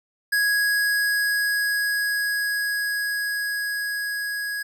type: tone with level ramp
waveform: square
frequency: 1661.2 Hz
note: G#6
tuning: in tune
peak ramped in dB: -19 to -27 dBFS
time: 0.32-4.63 s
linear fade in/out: 10 ms
effects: none